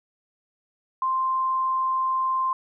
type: tone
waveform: sine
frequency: 1046.5 Hz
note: C6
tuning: in tune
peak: -21 dBFS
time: 1.02-2.53 s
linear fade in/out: 2 ms
effects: none